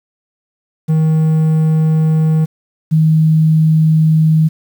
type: tone pair in turn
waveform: triangle / sine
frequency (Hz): 157.9 / 157.9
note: D#3 / D#3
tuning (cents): +26 / +26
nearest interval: unison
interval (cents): 0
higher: neither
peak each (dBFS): -7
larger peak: neither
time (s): 0.88-2.46 / 2.91-4.49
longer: neither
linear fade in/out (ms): 20
effects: 7-bit